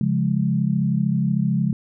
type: chord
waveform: sine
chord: Db major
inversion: none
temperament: equal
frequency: 138.59 / 174.61 / 207.7 Hz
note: Db3 / F3 / Ab3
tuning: 0 / 0 / 0 cents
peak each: -22 dBFS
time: 0.01-1.73 s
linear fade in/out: 2 ms
effects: none

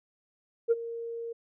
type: tone with ADSR envelope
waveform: sine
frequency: 463.7 Hz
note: A#4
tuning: 9 cents flat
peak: -17 dBFS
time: 0.68-1.33 s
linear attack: 34 ms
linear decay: 29 ms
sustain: -17 dB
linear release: 10 ms
effects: tanh soft clip ceiling -16 dBFS

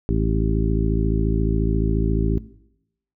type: harmonic tone with a mistuned harmonic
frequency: 54.3 Hz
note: A1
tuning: 22 cents flat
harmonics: 1 / 2 / 3 / 4 / 5 / 6 / 7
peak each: -21 / -24 / -26 / -27 / -28 / -29 / -29 dBFS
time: 0.09-2.38 s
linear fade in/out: 0 ms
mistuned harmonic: 7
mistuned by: +57 cents
effects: noise-tail reverb RT60 0.8 s tail -18 dB re dry

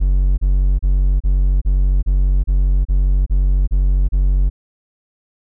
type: tone bursts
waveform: triangle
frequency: 46.74 Hz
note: F#1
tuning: 18 cents sharp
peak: -9 dBFS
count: 11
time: 0-4.5 s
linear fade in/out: 20 ms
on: 380 ms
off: 32 ms
effects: none

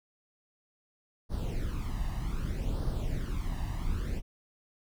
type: noise with flanger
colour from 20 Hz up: brown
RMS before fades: -32 dBFS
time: 1.29-4.22 s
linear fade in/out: 50 ms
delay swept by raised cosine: 0.2 to 1.07 ms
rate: 0.64 Hz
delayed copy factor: +0.7
effects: none

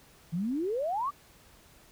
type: exponential sweep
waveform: sine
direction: up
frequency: 156.5 to 1205 Hz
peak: -28 dBFS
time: 0.32-1.11 s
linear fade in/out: 20 ms
effects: pink hiss -58 dBFS RMS until 1.91 s

